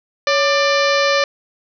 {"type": "harmonic tone with a mistuned harmonic", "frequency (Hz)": 593, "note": "D5", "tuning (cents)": 17, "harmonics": [1, 2, 3, 4, 5, 6, 7, 8, 9, 10], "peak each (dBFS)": [-16, -20, -21, -22, -28, -29, -25, -28, -30, -32], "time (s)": [0.27, 1.24], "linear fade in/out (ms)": 2, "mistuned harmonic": 1, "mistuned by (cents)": -100, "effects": []}